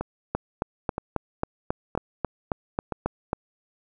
two click trains, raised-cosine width 1 ms, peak -10 / -14 dBFS, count 12 / 4, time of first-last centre 0.35-3.331 / 0.01-2.923 s, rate 3.69 / 1.03 Hz, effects none

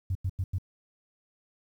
sine tone bursts, 93 Hz, F#2, 9 cents sharp, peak -25 dBFS, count 4, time 0.1-0.584 s, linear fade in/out 5 ms, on 52 ms, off 92 ms, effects tanh soft clip ceiling -21 dBFS + 10-bit

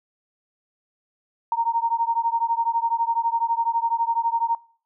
sine beating tone pair, 920 / 932 Hz, A#5 / A#5, -23 / -1 cents, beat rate 12 Hz, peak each -23 dBFS, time 1.52-4.55 s, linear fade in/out 2 ms, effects noise-tail reverb RT60 0.5 s tail -22 dB re dry

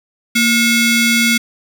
sawtooth ring-modulated tone, 1200 Hz, D6, 37 cents sharp, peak -4 dBFS, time 0.35-1.38 s, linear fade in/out 10 ms, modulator 968 Hz, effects 7-bit

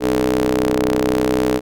sawtooth ring-modulated tone, 63.8 Hz, C2, 43 cents flat, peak -8 dBFS, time 0-1.61 s, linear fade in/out 50 ms, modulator 367 Hz, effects none

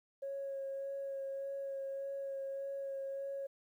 sine tone with vibrato, 548 Hz, C#5, 20 cents flat, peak -37 dBFS, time 0.22-3.47 s, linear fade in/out 10 ms, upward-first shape sine, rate 1.7 Hz, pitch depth 14 cents each way, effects tanh soft clip ceiling -34 dBFS + 12-bit

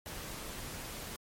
pink noise, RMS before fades -43 dBFS, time 0.06-1.16 s, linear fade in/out 0 ms, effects MP3 64 kbps

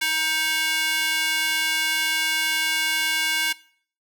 square tone with high-pass filter, 314.9 Hz, D#4, 21 cents sharp, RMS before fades -23 dBFS, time 0.01-3.53 s, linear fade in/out 10 ms, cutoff 2000 Hz, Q 1.7, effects noise-tail reverb RT60 0.5 s tail -20 dB re dry

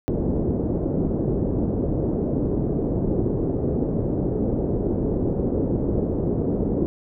white low-pass noise, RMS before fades -23 dBFS, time 0.08-6.86 s, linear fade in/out 0 ms, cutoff 430 Hz, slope 24 dB/octave, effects none

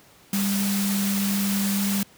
sine tone in noise, 198.9 Hz, G3, 25 cents sharp, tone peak -22 dBFS, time 0.33-2.03 s, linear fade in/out 2 ms, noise white, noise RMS -29 dBFS, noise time 0.33-2.03 s, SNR +4 dB, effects pink hiss -53 dBFS RMS until 2.17 s + high-pass 80 Hz 12 dB/octave

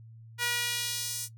sawtooth tone with high-pass filter sweep, 480.8 Hz, B4, 46 cents flat, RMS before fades -32 dBFS, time 0.38-1.29 s, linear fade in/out 50 ms, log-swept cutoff 1600 to 7100 Hz, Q 1.1, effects noise-tail reverb RT60 0.1 s tail -17 dB re dry + added 113 Hz sine -47 dBFS peak until 1.37 s

